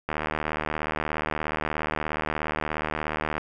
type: click train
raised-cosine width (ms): 0.5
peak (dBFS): -12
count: 254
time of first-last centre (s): 0.09-3.38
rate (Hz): 76.9
effects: none